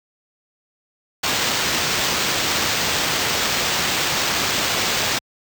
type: noise with sample-and-hold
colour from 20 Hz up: white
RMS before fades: -21 dBFS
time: 1.23-5.19 s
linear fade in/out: 10 ms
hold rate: 11025 Hz
effects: high-pass 60 Hz 12 dB/octave